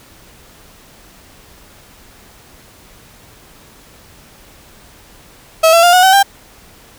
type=tone with pitch steps; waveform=35% pulse; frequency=646 / 673 / 701.2 / 730.6 / 761.2 / 793 Hz; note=E5 / E5 / F5 / F#5 / F#5 / G5; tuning=-35 / +36 / +7 / -22 / +49 / +20 cents; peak=-4 dBFS; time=5.63-6.23 s; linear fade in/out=10 ms; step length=100 ms; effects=pink hiss -43 dBFS RMS until 6.98 s